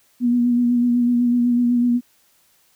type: tone with vibrato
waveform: sine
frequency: 241.9 Hz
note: B3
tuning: 36 cents flat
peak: -14 dBFS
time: 0.2-2.01 s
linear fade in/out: 50 ms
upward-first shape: sine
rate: 8 Hz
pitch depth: 26 cents each way
effects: white hiss -59 dBFS RMS until 2.75 s